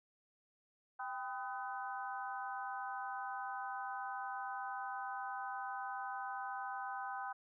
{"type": "harmonic tone with a mistuned harmonic", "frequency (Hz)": 251.6, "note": "B3", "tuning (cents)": 32, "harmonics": [3, 4, 5, 6], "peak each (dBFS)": [-43, -46, -47, -47], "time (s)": [0.99, 7.33], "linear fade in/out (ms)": 10, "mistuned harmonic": 3, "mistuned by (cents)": 72, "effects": []}